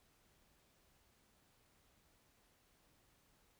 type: silence
effects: pink hiss -73 dBFS RMS until 3.59 s